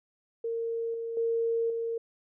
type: tone with level steps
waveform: sine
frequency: 459.6 Hz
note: A#4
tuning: 25 cents flat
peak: -29 / -32 / -25 / -29 dBFS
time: 0.44-1.98 s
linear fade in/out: 5 ms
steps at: 0.94 / 1.17 / 1.7 s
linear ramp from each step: 2 ms
effects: none